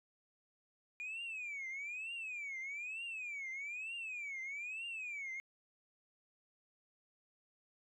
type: tone with vibrato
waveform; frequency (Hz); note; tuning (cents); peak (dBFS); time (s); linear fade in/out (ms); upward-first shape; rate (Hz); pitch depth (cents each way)
sine; 2409; D7; +43; -39; 1-5.4; 0; triangle; 1.1; 270
effects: tanh soft clip ceiling -39 dBFS